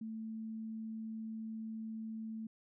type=tone; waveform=sine; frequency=221.4 Hz; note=A3; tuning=11 cents sharp; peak=-40 dBFS; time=0.01-2.47 s; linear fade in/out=5 ms; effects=none